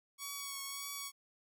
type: tone with vibrato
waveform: 5% pulse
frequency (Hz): 1118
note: C#6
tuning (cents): +14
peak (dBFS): -29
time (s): 0.18-1.12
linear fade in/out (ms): 50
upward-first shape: triangle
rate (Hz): 1.7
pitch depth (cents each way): 27
effects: none